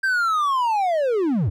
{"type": "linear sweep", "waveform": "triangle", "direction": "down", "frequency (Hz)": [1591, 77.5], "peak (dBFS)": -16, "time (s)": [0.03, 1.5], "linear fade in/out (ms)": 10, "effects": []}